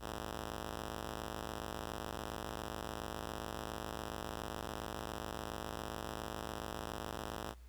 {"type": "ring-modulated tone", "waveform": "5% pulse", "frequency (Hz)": 110, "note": "A2", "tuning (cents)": 0, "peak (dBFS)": -27, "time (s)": [0, 7.55], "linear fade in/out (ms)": 50, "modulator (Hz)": 23.6, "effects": ["added 60 Hz sine -52 dBFS peak until 7.68 s", "pink hiss -68 dBFS RMS until 7.68 s"]}